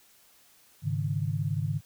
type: chord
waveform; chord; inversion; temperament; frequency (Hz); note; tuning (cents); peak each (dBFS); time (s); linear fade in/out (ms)
sine; Ab suspended fourth; none; equal; 103.83 / 138.59 / 155.56; Ab2 / Db3 / Eb3; 0 / 0 / 0; -31; 0.82-1.81; 50
effects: white hiss -60 dBFS RMS until 1.85 s